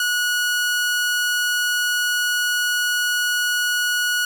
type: tone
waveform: sawtooth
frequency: 1460 Hz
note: F#6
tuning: 24 cents flat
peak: -15 dBFS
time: 0-4.25 s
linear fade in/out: 2 ms
effects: none